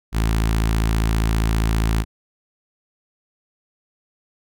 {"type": "tone with notch filter", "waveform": "sawtooth", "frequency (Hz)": 55, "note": "A1", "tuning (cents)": 0, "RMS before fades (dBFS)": -19, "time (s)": [0.12, 2.05], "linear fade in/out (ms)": 50, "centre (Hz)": 530, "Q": 1.4, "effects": []}